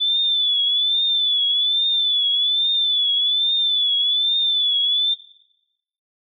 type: tone with vibrato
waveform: sine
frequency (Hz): 3485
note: A7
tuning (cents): -17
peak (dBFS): -16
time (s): 0-5.15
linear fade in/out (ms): 20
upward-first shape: triangle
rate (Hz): 1.2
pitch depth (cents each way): 87
effects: noise-tail reverb RT60 0.9 s tail -19 dB re dry